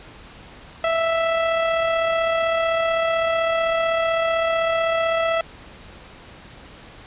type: tone with amplitude modulation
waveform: sawtooth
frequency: 659.3 Hz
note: E5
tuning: in tune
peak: -13 dBFS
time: 0.84-5.41 s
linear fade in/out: 2 ms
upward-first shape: sine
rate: 35.8 Hz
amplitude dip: 30%
effects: pink hiss -43 dBFS RMS until 7.06 s + resampled to 8000 Hz